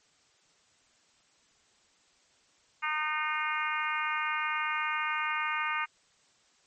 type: harmonic tone with a mistuned harmonic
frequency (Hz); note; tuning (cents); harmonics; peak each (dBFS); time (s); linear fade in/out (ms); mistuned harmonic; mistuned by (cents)
306.1; D#4; -28; 3 / 4 / 5 / 6 / 7 / 8 / 9; -37 / -33 / -36 / -39 / -35 / -38 / -42; 2.82-5.86; 20; 9; +26
effects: white hiss -66 dBFS RMS until 6.66 s + MP3 32 kbps